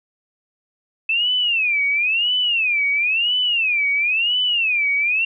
sine tone with vibrato, 2600 Hz, E7, 24 cents flat, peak -16 dBFS, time 1.09-5.25 s, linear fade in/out 5 ms, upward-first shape sine, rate 0.98 Hz, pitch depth 250 cents each way, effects none

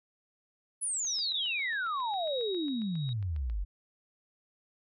sine exponential sweep, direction down, 10400 to 43.68 Hz, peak -30 dBFS, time 0.81-3.65 s, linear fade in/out 20 ms
click train, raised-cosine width 0.3 ms, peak -38 dBFS, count 19, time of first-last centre 1.05-3.499 s, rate 7.35 Hz
sine tone with tremolo, 3800 Hz, A#7, 33 cents sharp, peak -35 dBFS, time 1.07-3.13 s, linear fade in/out 2 ms, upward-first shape triangle, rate 0.95 Hz, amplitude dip 80%
effects none

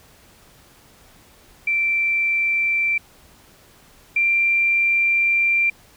sine tone pair in turn, 2344 / 2366 Hz, D7 / D7, -4 / +12 cents, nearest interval unison, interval 16 cents, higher second, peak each -17 / -15 dBFS, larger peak second, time 1.67-2.98 / 4.16-5.7 s, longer second, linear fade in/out 5 ms, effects pink hiss -51 dBFS RMS until 5.96 s

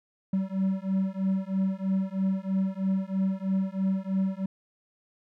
triangle beating tone pair, 190 / 193.1 Hz, F#3 / G3, +46 / -26 cents, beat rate 3.1 Hz, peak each -26 dBFS, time 0.33-4.46 s, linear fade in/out 5 ms, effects none

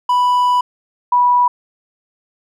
triangle / sine tone pair in turn, 987.8 / 979.8 Hz, B5 / B5, 0 / -14 cents, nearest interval unison, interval 14 cents, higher first, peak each -9 dBFS, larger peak neither, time 0.09-0.61 / 1.12-1.48 s, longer first, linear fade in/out 5 ms, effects none

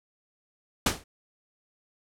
pink noise with exponential decay, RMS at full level -18 dBFS, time 0.86-1.04 s, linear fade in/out 5 ms, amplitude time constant 37 ms, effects low-pass 11000 Hz 12 dB/octave

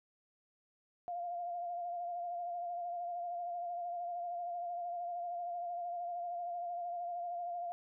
sine tone with vibrato, 698.5 Hz, F5, in tune, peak -37 dBFS, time 1.08-7.72 s, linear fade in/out 0 ms, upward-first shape sine, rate 13 Hz, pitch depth 33 cents each way, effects none

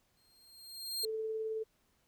sawtooth tone with exponential growth, 4206 Hz, C8, 8 cents sharp, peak -29 dBFS, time 0.17-1.05 s, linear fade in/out 1 ms, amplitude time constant 190 ms
sine tone with tremolo, 440 Hz, A4, in tune, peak -33 dBFS, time 1.03-1.64 s, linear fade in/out 20 ms, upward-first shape triangle, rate 19 Hz, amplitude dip 30%
effects pink hiss -74 dBFS RMS until 2.07 s

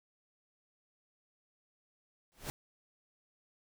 pink noise with exponential growth, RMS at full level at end -36 dBFS, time 2.32-2.5 s, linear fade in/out 0 ms, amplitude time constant 39 ms, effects none

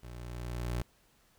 25% pulse tone with level ramp, 59.9 Hz, A#1, 48 cents sharp, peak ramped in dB -41 to -27 dBFS, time 0.03-0.82 s, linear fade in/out 5 ms, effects pink hiss -67 dBFS RMS until 1.38 s

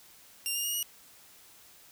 10% pulse tone with pitch steps, 2784 / 2823 / 2862 / 2902 Hz, F7 / F7 / F7 / F#7, -6 / +18 / +42 / -34 cents, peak -22 dBFS, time 0.46-0.828 s, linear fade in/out 0 ms, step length 92 ms, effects white hiss -56 dBFS RMS until 1.91 s

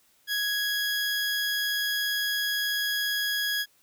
20% pulse tone, 1663 Hz, G#6, 2 cents sharp, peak -21 dBFS, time 0.27-3.66 s, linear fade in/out 50 ms, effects white hiss -64 dBFS RMS until 3.82 s

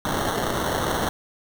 white noise with sample-and-hold, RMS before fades -25 dBFS, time 0.05-1.09 s, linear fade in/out 0 ms, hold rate 2450 Hz, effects none

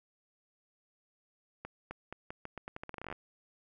accelerating click train, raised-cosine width 0.5 ms, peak -26 dBFS, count 19, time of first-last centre 1.65-3.126 s, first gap 260 ms, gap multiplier 0.83, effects none

